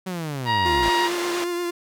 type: linear sweep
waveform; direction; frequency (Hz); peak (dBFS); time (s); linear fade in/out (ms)
sawtooth; down; 190.6 to 46.25; -23; 0.06-0.9; 10
type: harmonic tone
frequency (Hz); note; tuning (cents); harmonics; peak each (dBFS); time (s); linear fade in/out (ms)
947; A#5; +27; 1 / 2 / 3 / 4 / 5; -20 / -26 / -30 / -32 / -34; 0.45-1.1; 50
type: tone with vibrato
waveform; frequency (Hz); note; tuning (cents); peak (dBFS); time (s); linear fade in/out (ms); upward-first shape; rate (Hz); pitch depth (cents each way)
45% pulse; 349.2; F4; 0; -24; 0.65-1.71; 10; triangle; 8.6; 28
type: band-pass noise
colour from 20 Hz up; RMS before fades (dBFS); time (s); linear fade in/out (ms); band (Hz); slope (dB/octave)
pink; -31; 0.83-1.44; 0; 430 to 6400; 12
effects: none